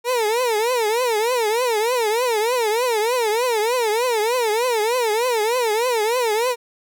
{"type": "tone with vibrato", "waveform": "30% pulse", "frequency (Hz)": 462.2, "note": "A#4", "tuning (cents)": -15, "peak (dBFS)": -15, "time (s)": [0.04, 6.56], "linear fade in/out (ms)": 50, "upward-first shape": "triangle", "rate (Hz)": 3.3, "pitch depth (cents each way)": 200, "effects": []}